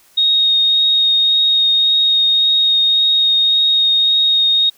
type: tone with vibrato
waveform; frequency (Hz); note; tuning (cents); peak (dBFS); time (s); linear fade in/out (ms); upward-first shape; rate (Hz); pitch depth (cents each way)
sine; 3729; A#7; 0; -10; 0.17-4.7; 10; triangle; 1.8; 10
effects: white hiss -51 dBFS RMS until 4.77 s